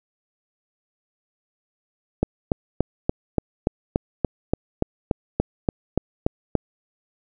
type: click train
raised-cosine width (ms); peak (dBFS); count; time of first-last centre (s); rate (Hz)
2; -5; 16; 2.23-6.553; 3.47
effects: none